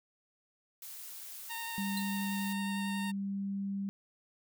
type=noise; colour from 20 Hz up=blue; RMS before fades=-46 dBFS; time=0.82-2.53 s; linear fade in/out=2 ms
type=tone with vibrato; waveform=15% pulse; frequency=920 Hz; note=A#5; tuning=23 cents flat; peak=-32 dBFS; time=1.49-3.12 s; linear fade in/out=20 ms; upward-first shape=sine; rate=11 Hz; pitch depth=12 cents each way
type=tone; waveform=sine; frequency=197.5 Hz; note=G3; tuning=13 cents sharp; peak=-33 dBFS; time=1.78-3.89 s; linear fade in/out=0 ms
type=tone with exponential decay; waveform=sawtooth; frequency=4080 Hz; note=C8; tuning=44 cents flat; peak=-31 dBFS; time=1.97-2.06 s; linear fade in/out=2 ms; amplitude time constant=18 ms
effects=none